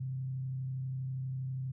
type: tone with frequency modulation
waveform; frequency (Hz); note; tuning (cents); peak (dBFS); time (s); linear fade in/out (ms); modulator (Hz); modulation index
sine; 130.81; C3; 0; -34; 0-1.72; 10; 32.4; 0.24
effects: none